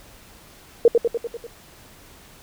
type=tone with echo; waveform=sine; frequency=467.6 Hz; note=A#4; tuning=5 cents sharp; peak=-8 dBFS; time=0.85-0.88 s; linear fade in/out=2 ms; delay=98 ms; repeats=6; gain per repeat=-4 dB; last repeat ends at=1.468 s; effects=pink hiss -48 dBFS RMS until 2.42 s